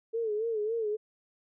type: tone with vibrato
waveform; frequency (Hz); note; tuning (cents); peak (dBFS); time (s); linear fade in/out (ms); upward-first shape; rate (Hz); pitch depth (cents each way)
sine; 440; A4; 0; -28; 0.13-0.97; 20; sine; 3.6; 95
effects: none